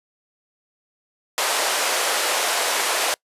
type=band-pass noise; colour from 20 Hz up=pink; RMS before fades=-22 dBFS; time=1.38-3.14 s; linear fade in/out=0 ms; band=480 to 12000 Hz; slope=24 dB/octave; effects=noise-tail reverb RT60 0.1 s tail -26 dB re dry + resampled to 32000 Hz